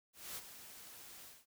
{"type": "noise with ADSR envelope", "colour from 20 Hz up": "white", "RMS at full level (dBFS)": -44, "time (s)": [0.13, 1.46], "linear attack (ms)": 240, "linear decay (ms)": 36, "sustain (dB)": -10, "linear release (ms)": 200, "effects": []}